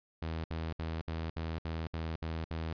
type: tone bursts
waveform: sawtooth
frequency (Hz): 81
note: E2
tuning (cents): -30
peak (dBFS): -31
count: 9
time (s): 0.22-2.728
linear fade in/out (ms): 0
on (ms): 220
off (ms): 66
effects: resampled to 11025 Hz